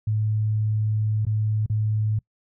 sine tone with dropouts, 107.6 Hz, A2, 38 cents flat, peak -20 dBFS, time 0.07-2.19 s, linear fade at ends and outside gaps 5 ms, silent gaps 1.252-1.266 / 1.662-1.698 s, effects noise-tail reverb RT60 0.1 s tail -25 dB re dry

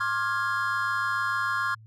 triangle chord, D half-diminished seventh, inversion third, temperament equal with one note detuned, 1067.9 / 1174.7 / 1396.9 / 1661.2 Hz, C6 / D6 / F6 / Ab6, +35 / 0 / 0 / 0 cents, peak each -28 / -32 / -27 / -29 dBFS, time 0-1.75 s, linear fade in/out 10 ms, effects added 110 Hz sine -47 dBFS peak until 1.86 s

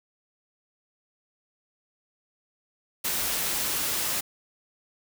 white noise, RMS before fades -28 dBFS, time 3.04-4.21 s, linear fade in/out 10 ms, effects none

